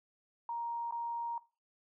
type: tone with dropouts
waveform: sine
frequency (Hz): 937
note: A#5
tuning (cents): +9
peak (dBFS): -35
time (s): 0.49-1.38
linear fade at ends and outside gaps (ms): 2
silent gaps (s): 0.91-0.923
effects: noise-tail reverb RT60 0.3 s tail -18 dB re dry